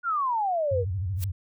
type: exponential sweep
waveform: sine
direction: down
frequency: 1454 to 453.9 Hz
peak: -23 dBFS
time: 0.03-0.85 s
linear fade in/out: 50 ms
type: tone with vibrato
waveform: sine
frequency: 93.8 Hz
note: F#2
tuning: 24 cents sharp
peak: -26 dBFS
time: 0.71-1.32 s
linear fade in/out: 10 ms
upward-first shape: square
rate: 13 Hz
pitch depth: 130 cents each way
type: noise with exponential growth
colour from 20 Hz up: blue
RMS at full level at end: -31 dBFS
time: 1.16-1.24 s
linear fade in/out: 1 ms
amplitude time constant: 17 ms
effects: none